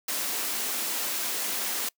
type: high-pass noise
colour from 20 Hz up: white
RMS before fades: -30 dBFS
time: 0.08-1.89 s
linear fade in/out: 5 ms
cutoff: 200 Hz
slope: 48 dB/octave
effects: noise-tail reverb RT60 0.1 s tail -24 dB re dry